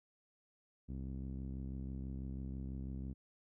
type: tone with low-pass filter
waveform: sawtooth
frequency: 66.1 Hz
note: C2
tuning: 18 cents sharp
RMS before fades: -43 dBFS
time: 0.88-3.14 s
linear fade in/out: 20 ms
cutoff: 240 Hz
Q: 1.9
effects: none